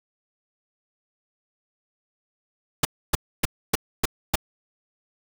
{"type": "noise bursts", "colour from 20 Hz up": "pink", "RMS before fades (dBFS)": -19, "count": 6, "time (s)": [2.83, 4.356], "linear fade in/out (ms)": 5, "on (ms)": 21, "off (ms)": 280, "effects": []}